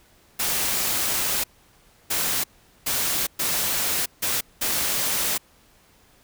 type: noise bursts at uneven times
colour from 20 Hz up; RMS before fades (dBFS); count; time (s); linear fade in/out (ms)
white; -24; 6; 0.39-1.44 / 2.1-2.44 / 2.86-3.27 / 3.39-4.06 / 4.22-4.41 / 4.61-5.38; 10
effects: pink hiss -57 dBFS RMS until 6.23 s